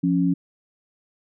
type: tone pair together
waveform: sine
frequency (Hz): 174.61 / 276.2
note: F3 / C#4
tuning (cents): 0 / -6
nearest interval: minor sixth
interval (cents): 794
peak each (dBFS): -20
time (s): 0.03-0.34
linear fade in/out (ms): 10
effects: none